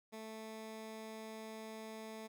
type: tone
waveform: 15% pulse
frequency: 220 Hz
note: A3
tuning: in tune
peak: -40 dBFS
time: 0.12-2.28 s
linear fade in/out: 20 ms
effects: none